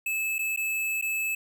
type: tone with dropouts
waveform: square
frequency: 2608 Hz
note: E7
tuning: 19 cents flat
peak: -27 dBFS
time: 0.06-1.35 s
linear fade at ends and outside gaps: 5 ms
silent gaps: 0.384-0.39 / 0.563-0.573 / 1.014-1.023 s
effects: none